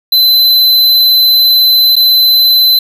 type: tone with dropouts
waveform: square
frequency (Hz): 4041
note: B7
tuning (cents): +39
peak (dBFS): -5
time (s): 0.12-2.79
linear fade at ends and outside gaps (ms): 5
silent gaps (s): 1.956-1.964
effects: none